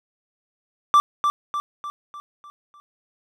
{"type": "tone with echo", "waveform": "triangle", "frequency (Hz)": 1172, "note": "D6", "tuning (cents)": -4, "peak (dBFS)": -9, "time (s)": [0.94, 1], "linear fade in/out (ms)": 0, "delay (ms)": 300, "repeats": 6, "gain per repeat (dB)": -6, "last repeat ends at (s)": 2.8, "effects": []}